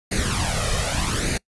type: noise with flanger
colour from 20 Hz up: pink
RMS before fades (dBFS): -23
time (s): 0.11-1.38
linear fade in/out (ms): 10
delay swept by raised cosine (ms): 0.45 to 1.65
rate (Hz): 0.83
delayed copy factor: +0.7
effects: noise-tail reverb RT60 0.1 s tail -25 dB re dry + resampled to 24000 Hz